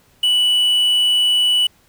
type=tone with quantisation; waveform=triangle; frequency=2960 Hz; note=F#7; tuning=in tune; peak=-11 dBFS; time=0.23-1.67 s; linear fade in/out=5 ms; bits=6; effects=pink hiss -55 dBFS RMS until 1.88 s